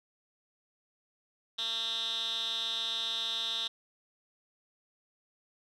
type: tone with band-pass filter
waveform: 10% pulse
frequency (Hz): 226.9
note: A#3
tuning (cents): -47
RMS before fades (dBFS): -34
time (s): 1.58-3.68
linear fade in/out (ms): 10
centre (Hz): 3700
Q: 8.4
effects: none